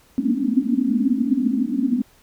pink band-pass noise, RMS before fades -20 dBFS, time 0.18-2.02 s, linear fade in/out 0 ms, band 220 to 280 Hz, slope 96 dB/octave, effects pink hiss -55 dBFS RMS until 2.22 s

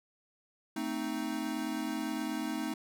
square chord, A diminished, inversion none, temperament equal with one note detuned, 223.2 / 261.6 / 311.1 Hz, A3 / C4 / Eb4, +25 / 0 / 0 cents, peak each -39 / -39 / -37 dBFS, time 0.76-2.74 s, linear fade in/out 5 ms, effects none

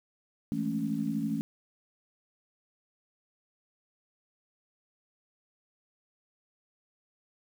sine chord, A major seventh, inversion second, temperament equal, 164.81 / 207.7 / 220 / 277.2 Hz, E3 / G#3 / A3 / C#4, 0 / 0 / 0 / 0 cents, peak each -36 / -37 / -32 / -33 dBFS, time 0.52-1.41 s, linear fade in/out 0 ms, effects 9-bit

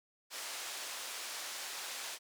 white band-pass noise, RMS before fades -43 dBFS, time 0.3-2.19 s, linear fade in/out 50 ms, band 530 to 7400 Hz, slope 12 dB/octave, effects none

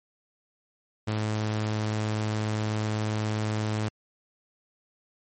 sawtooth tone, 107.6 Hz, A2, 38 cents flat, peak -22 dBFS, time 1.07-3.89 s, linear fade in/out 10 ms, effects MP3 32 kbps

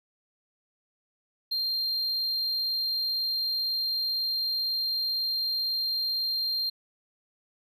triangle tone, 4186 Hz, C8, in tune, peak -25 dBFS, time 1.51-6.7 s, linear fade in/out 10 ms, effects none

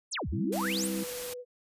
sine exponential two-way sweep, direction down then up, 10780 to 59.4 to 10780 Hz, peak -31 dBFS, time 0.11-0.88 s, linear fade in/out 20 ms, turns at 0.29 s
harmonic tone, 65.41 Hz, C2, in tune, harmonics 3 / 4 / 5, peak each -33 / -43 / -35 dBFS, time 0.32-1.04 s, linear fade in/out 10 ms
white noise, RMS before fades -39 dBFS, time 0.52-1.34 s, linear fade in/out 10 ms
sine tone with vibrato, 493.9 Hz, B4, in tune, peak -38 dBFS, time 0.6-1.45 s, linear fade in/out 50 ms, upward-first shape sine, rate 19 Hz, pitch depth 18 cents each way
effects resampled to 32000 Hz

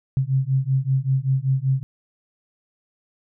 sine beating tone pair, 130.81 / 136.01 Hz, C3 / C#3, 0 / -33 cents, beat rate 5.2 Hz, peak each -21 dBFS, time 0.17-1.83 s, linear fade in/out 0 ms, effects none

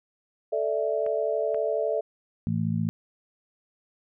sine chord, A suspended fourth, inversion none, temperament equal, 440 / 587.3 / 659.3 Hz, A4 / D5 / E5, 0 / 0 / 0 cents, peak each -28 dBFS, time 0.52-2.01 s, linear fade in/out 10 ms
clicks, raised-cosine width 0.5 ms, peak -28 dBFS, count 2, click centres 1.064 / 1.545 s
harmonic tone, 55 Hz, A1, in tune, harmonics 2 / 3 / 4, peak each -29 / -27 / -29 dBFS, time 2.47-2.89 s, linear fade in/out 0 ms
effects none

